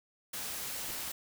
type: noise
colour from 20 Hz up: white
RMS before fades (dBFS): -39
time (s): 0.33-1.12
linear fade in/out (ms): 5
type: noise with exponential growth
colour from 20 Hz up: pink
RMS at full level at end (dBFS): -41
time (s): 0.84-0.91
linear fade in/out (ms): 5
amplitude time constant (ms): 15
effects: none

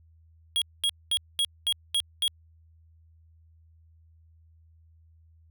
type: tone bursts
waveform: square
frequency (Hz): 3300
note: G#7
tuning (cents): -12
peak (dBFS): -23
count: 7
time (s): 0.56-2.279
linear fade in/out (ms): 0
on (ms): 57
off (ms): 220
effects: added 81 Hz sine -55 dBFS peak until 5.5 s

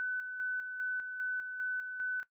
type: tone with tremolo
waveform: sine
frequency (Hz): 1504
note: F#6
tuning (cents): +28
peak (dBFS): -32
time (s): 0-2.23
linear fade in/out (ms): 0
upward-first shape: square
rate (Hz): 2.5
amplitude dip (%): 50
effects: noise-tail reverb RT60 0.1 s tail -17 dB re dry

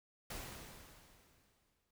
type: noise with exponential decay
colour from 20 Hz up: pink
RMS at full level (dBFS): -44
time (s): 0.3-1.91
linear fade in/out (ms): 5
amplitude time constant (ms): 350
effects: noise-tail reverb RT60 0.1 s tail -21 dB re dry

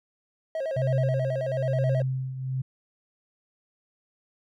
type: tone with vibrato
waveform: triangle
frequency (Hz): 587.3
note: D5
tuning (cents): 0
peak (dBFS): -25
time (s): 0.55-2.02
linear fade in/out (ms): 2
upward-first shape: square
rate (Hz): 9.3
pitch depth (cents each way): 150
type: tone with tremolo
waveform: sine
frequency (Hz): 130.81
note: C3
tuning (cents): 0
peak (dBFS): -21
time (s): 0.76-2.62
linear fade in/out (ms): 10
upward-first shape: triangle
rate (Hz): 1.1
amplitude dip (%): 75
effects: none

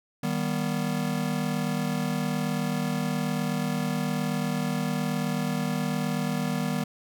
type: chord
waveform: square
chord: Eb augmented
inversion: none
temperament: just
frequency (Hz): 155.56 / 194.45 / 243.1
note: Eb3 / G3 / B3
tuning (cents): 0 / -14 / -27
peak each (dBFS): -31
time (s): 0.23-6.84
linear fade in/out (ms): 5
effects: none

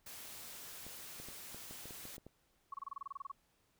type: noise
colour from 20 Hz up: white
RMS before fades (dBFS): -50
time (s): 0.06-2.17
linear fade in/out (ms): 5
type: clicks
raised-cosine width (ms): 2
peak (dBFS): -38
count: 10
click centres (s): 0.866 / 1.2 / 1.286 / 1.546 / 1.71 / 1.856 / 1.908 / 2.054 / 2.181 / 2.266
type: tone bursts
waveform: sine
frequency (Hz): 1108.7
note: C#6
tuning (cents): 0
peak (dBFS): -40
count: 13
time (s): 2.72-3.317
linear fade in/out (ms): 5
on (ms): 21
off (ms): 27
effects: pink hiss -75 dBFS RMS until 3.79 s

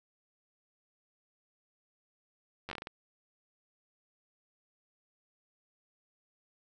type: slowing click train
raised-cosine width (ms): 0.3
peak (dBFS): -24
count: 8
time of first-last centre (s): 2.69-2.871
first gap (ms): 10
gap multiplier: 1.31
effects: none

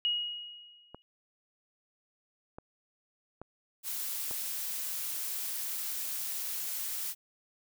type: tone with exponential decay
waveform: sine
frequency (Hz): 2891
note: F#7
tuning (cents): -41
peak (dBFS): -25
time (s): 0.05-1.02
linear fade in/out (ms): 0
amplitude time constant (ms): 210
type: clicks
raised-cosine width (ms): 1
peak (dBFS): -29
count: 4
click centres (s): 0.946 / 2.585 / 3.416 / 4.311
type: noise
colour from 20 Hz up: blue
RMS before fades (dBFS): -36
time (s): 3.83-7.15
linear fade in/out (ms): 50
effects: none

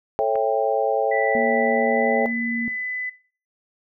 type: chord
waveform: sine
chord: A dominant seventh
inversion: none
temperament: just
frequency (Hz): 440 / 550 / 660 / 792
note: A4 / C#5 / E5 / G5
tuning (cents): 0 / -14 / +2 / +18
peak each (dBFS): -23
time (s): 0.19-2.26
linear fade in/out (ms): 0
type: click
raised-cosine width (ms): 0.5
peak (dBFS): -22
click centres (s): 0.356
type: tone with pitch glide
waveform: sine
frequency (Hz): 1975.5 to 2003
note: B6 to B6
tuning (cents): 0 to +24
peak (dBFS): -25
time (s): 1.11-3.1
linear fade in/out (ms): 10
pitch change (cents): +24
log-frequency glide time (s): 1.57-2.29
type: tone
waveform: sine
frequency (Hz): 233.1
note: A#3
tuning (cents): 0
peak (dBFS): -24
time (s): 1.35-2.68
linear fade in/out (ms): 0
effects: noise-tail reverb RT60 0.4 s tail -18 dB re dry

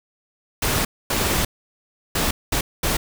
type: noise bursts at uneven times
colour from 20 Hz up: pink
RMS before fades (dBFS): -21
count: 5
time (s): 0.62-0.85 / 1.1-1.45 / 2.15-2.31 / 2.52-2.61 / 2.83-2.97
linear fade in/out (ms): 5
effects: none

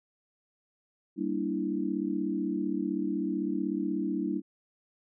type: chord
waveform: sine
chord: E half-diminished seventh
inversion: first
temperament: equal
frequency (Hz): 196 / 233.1 / 293.7 / 329.6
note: G3 / Bb3 / D4 / E4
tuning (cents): 0 / 0 / 0 / 0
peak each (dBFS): -34 / -36 / -32 / -33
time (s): 1.16-4.42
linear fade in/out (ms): 50
effects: none

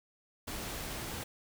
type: noise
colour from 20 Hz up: pink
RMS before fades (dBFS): -40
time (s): 0.47-1.24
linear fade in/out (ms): 10
effects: none

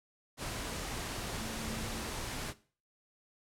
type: tone in noise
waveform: sine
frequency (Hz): 222.9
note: A3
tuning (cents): +23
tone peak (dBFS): -44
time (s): 1.34-2.03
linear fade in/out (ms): 50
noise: pink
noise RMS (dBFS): -39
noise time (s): 0.37-2.54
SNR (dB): -8
effects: noise-tail reverb RT60 0.4 s tail -17 dB re dry + low-pass 11000 Hz 12 dB/octave

